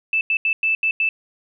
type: tone bursts at uneven times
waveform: sine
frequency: 2637 Hz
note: E7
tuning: in tune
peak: -16 dBFS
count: 6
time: 0.13-0.21 / 0.3-0.37 / 0.45-0.53 / 0.63-0.75 / 0.83-0.91 / 1-1.09 s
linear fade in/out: 2 ms
effects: none